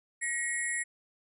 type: tone cluster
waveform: sine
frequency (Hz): 1903 / 2184 / 7630 / 10310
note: A#6 / C#7 / A#8 / E9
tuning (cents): +35 / -26 / +39 / -40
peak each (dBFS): -32 / -38 / -38 / -38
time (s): 0.21-0.84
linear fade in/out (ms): 20
effects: none